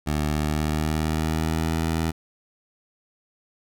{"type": "tone with pitch glide", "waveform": "15% pulse", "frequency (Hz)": [75.2, 81.06], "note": ["D2", "E2"], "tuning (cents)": [42, -29], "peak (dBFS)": -16, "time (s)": [0.06, 2.12], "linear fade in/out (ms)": 20, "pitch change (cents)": 129, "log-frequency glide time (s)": [0.28, 1.76], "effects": []}